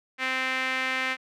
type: tone with band-pass filter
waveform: sawtooth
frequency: 260.1 Hz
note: C4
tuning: 10 cents flat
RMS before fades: -28 dBFS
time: 0.18-1.17 s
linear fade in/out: 50 ms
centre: 2100 Hz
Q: 2.7
effects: none